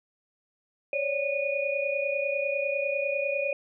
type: tone cluster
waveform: sine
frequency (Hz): 547 / 577 / 2461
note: C#5 / D5 / D#7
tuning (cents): -23 / -31 / -20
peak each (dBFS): -30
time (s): 0.93-3.53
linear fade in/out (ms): 2
effects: none